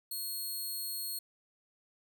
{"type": "tone", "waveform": "5% pulse", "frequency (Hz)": 4300, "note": "C8", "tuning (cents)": 47, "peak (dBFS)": -29, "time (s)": [0.11, 1.19], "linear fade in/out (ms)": 5, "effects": []}